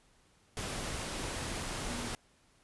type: tone in noise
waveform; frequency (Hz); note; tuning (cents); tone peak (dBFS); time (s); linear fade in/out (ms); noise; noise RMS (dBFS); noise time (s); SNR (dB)
sine; 240.7; B3; -44; -43; 1.87-2.08; 0; pink; -38; 0.57-2.15; -8
effects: pink hiss -67 dBFS RMS until 2.63 s + resampled to 24000 Hz